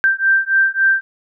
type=beating tone pair; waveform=sine; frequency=1568 / 1571.6 Hz; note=G6 / G6; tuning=0 / +4 cents; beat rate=3.6 Hz; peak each=-15 dBFS; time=0.04-1.01 s; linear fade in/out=0 ms; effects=none